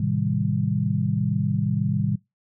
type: chord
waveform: sine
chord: A half-diminished seventh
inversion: none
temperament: just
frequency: 110 / 132 / 158.4 / 198 Hz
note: A2 / C3 / Eb3 / G3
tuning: 0 / +16 / +31 / +18 cents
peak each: -26 dBFS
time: 0-2.16 s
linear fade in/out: 5 ms
effects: noise-tail reverb RT60 0.2 s tail -22 dB re dry